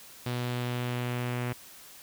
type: tone with low-pass filter sweep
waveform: sawtooth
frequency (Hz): 122.6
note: B2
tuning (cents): -12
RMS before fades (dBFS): -32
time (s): 0.26-1.53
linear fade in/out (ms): 5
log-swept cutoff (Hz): 4000 to 2400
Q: 1.8
effects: white hiss -50 dBFS RMS until 2.02 s